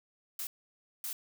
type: noise bursts at uneven times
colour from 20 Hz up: blue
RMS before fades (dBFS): -38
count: 2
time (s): 0.39-0.47 / 1.04-1.13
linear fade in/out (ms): 2
effects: none